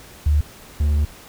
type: tone pair in turn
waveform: sine / triangle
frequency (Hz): 74.3 / 73.89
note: D2 / D2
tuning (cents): +21 / +11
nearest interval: unison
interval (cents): 10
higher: first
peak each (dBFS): -13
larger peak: neither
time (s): 0.26-0.41 / 0.8-1.05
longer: second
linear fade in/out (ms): 5
effects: pink hiss -43 dBFS RMS until 1.28 s